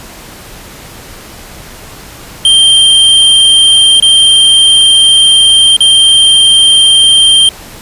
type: tone with dropouts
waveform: square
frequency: 3161 Hz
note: G7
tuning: 14 cents sharp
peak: -3 dBFS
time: 2.45-7.49 s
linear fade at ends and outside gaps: 2 ms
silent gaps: 4-4.024 / 5.766-5.805 s
effects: pink hiss -30 dBFS RMS until 7.81 s + resampled to 32000 Hz